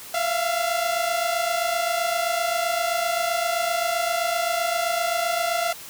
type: tone pair together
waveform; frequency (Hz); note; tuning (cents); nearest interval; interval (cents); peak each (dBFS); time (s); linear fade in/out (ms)
sawtooth; 670.8 / 698.5; E5 / F5; +30 / 0; minor second; 70; -21; 0.14-5.73; 5
effects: white hiss -40 dBFS RMS until 5.89 s